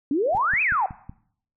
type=exponential two-way sweep; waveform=sine; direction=up then down; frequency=263 to 2637 to 722 Hz; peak=-19 dBFS; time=0.11-0.86 s; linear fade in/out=2 ms; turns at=0.62 s
type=noise with exponential growth; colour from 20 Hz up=brown; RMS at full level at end=-32 dBFS; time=0.28-0.38 s; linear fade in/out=5 ms; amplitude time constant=20 ms
type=click train; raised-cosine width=5 ms; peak=-24 dBFS; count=5; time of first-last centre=0.35-1.095 s; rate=5.37 Hz
effects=noise-tail reverb RT60 0.6 s tail -17 dB re dry